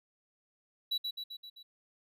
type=tone with echo; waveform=triangle; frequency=3925 Hz; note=B7; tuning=11 cents flat; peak=-28 dBFS; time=0.91-0.98 s; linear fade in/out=10 ms; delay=130 ms; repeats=5; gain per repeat=-4 dB; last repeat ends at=1.63 s; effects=none